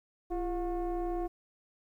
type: tone with frequency modulation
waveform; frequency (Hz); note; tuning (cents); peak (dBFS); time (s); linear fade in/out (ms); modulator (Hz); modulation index
sine; 343.8; F4; -27; -29; 0.3-1.28; 20; 374; 0.97
effects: tanh soft clip ceiling -28 dBFS + 11-bit